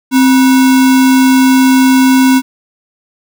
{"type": "tone with sample-and-hold", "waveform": "sine", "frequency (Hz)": 261.6, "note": "C4", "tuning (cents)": 0, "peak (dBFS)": -4, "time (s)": [0.11, 2.42], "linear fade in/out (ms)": 50, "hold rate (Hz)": 1225, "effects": []}